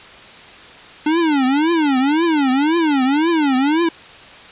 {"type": "tone with vibrato", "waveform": "square", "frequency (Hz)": 295.7, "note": "D4", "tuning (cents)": 12, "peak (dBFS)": -14, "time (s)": [1.06, 3.89], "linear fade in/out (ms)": 5, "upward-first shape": "triangle", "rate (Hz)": 1.9, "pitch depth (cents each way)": 280, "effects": ["white hiss -39 dBFS RMS until 4.51 s", "resampled to 8000 Hz"]}